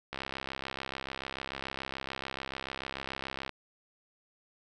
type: click train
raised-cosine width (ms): 0.3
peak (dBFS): -20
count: 226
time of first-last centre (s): 0.13-3.493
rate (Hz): 66.9
effects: none